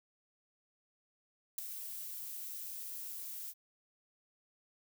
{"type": "noise with ADSR envelope", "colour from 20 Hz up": "violet", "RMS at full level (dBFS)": -32, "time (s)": [1.58, 3.54], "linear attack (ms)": 6, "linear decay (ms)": 5, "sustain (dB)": -12, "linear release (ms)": 49, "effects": []}